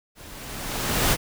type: noise with level ramp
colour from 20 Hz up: pink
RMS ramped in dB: -45 to -18 dBFS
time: 0.15-1.17 s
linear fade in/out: 50 ms
effects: none